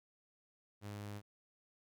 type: tone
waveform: sawtooth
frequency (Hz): 102.9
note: G#2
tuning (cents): -16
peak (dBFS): -40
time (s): 0.81-1.22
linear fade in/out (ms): 50
effects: none